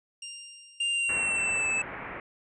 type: tone with exponential decay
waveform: 15% pulse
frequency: 2794 Hz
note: F7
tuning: in tune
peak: -29 dBFS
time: 0.22-1.65 s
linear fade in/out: 5 ms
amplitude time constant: 310 ms
type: tone with pitch glide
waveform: square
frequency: 2794 to 2622 Hz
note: F7 to E7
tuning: 0 to -10 cents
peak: -26 dBFS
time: 0.8-1.82 s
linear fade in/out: 5 ms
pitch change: -110 cents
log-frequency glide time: 0.92-1.69 s
type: low-pass noise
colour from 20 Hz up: white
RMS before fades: -39 dBFS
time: 1.09-2.2 s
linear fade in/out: 2 ms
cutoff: 2300 Hz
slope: 48 dB/octave
effects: resampled to 22050 Hz